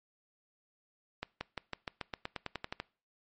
accelerating click train, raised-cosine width 0.3 ms, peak -20 dBFS, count 14, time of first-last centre 1.23-2.8 s, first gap 180 ms, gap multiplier 0.93, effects noise-tail reverb RT60 0.4 s tail -23 dB re dry + MP3 32 kbps

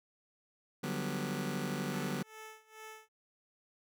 sawtooth chord, G major seventh, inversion second, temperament just, 147 / 183.75 / 196 / 245 Hz, D3 / F#3 / G3 / B3, +2 / -12 / 0 / -14 cents, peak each -36 dBFS, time 0.83-2.23 s, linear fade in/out 10 ms
10% pulse tone with tremolo, 436.9 Hz, A4, 12 cents flat, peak -38 dBFS, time 1.89-3.09 s, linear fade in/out 50 ms, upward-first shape sine, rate 2.3 Hz, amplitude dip 90%
effects none

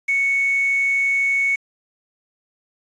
sine tone with quantisation, 2217 Hz, C#7, in tune, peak -16 dBFS, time 0.08-1.56 s, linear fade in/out 10 ms, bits 6, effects resampled to 22050 Hz

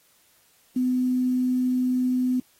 sine tone with quantisation, 252.7 Hz, B3, 40 cents sharp, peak -20 dBFS, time 0.76-2.4 s, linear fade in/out 5 ms, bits 8, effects white hiss -61 dBFS RMS until 2.59 s + AAC 48 kbps

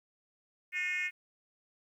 sine tone with frequency modulation, 2149 Hz, C7, 46 cents sharp, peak -29 dBFS, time 0.72-1.11 s, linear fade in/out 50 ms, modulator 343 Hz, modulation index 1.1, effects tanh soft clip ceiling -29 dBFS + 11-bit

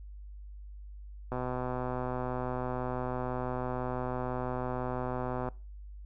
click train, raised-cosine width 1 ms, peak -21 dBFS, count 526, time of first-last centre 1.32-5.487 s, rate 126 Hz, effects noise-tail reverb RT60 0.3 s tail -21 dB re dry + added 50 Hz sine -43 dBFS peak until 6.05 s

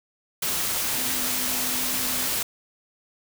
sine tone in noise, 252.5 Hz, B3, 39 cents sharp, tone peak -37 dBFS, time 0.97-2.28 s, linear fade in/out 5 ms, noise white, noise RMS -26 dBFS, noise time 0.42-2.43 s, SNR -14 dB, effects none

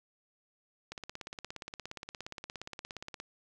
click train, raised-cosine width 0.2 ms, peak -24 dBFS, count 40, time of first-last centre 0.92-3.201 s, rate 17.1 Hz, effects none

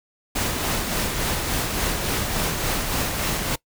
pink noise with tremolo, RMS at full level -23 dBFS, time 0.35-3.56 s, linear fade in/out 10 ms, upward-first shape sine, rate 3.5 Hz, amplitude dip 35%, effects noise-tail reverb RT60 0.1 s tail -22 dB re dry

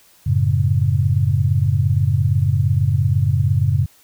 sine chord, F# minor, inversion none, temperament equal, 92.5 / 110 / 138.59 Hz, F#2 / A2 / C#3, 0 / 0 / 0 cents, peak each -18 dBFS, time 0.26-3.86 s, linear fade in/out 10 ms, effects white hiss -52 dBFS RMS until 4.03 s

